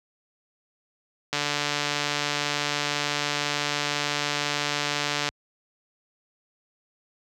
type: click train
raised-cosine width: 0.2 ms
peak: -8 dBFS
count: 579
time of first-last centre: 1.33-5.289 s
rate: 146 Hz
effects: high-pass 60 Hz 12 dB/octave